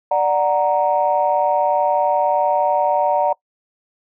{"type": "chord", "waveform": "sine", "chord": "D augmented", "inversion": "none", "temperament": "equal with one note detuned", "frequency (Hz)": [589, 740, 932.3], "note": ["D5", "F#5", "A#5"], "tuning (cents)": [5, 0, 0], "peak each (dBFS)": -18, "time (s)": [0.11, 3.33], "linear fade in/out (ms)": 5, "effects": ["noise-tail reverb RT60 0.1 s tail -23 dB re dry", "tanh soft clip ceiling -5 dBFS"]}